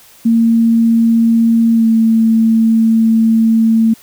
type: tone with pitch glide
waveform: sine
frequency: 229 to 224.7 Hz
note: A#3 to A3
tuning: -31 to +37 cents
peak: -7 dBFS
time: 0.25-3.94 s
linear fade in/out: 10 ms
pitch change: -32 cents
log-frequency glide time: 1.74-1.86 s
effects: white hiss -43 dBFS RMS until 4.02 s